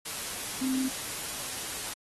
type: tone in noise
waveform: sine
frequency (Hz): 261.6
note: C4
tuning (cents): 0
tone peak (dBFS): -27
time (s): 0.61-0.89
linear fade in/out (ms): 10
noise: white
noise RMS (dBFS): -36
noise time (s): 0.05-1.94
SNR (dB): +6
effects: AAC 32 kbps